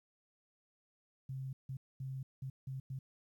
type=tone bursts at uneven times; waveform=sine; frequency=132.9 Hz; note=C3; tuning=27 cents sharp; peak=-39 dBFS; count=6; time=1.29-1.53 / 1.69-1.77 / 2-2.23 / 2.42-2.5 / 2.67-2.8 / 2.9-2.99 s; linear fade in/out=5 ms; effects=12-bit